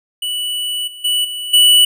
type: tone with level steps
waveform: square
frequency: 2958 Hz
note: F#7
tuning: 1 cent flat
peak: -19 / -32 / -14 / -23 / -7 dBFS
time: 0.22-1.85 s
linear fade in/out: 5 ms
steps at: 0.87 / 1.04 / 1.24 / 1.53 s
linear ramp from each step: 10 ms
effects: none